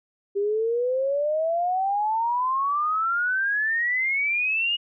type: exponential sweep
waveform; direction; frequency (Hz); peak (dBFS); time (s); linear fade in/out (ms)
sine; up; 395.1 to 2894; -21; 0.35-4.77; 20
effects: none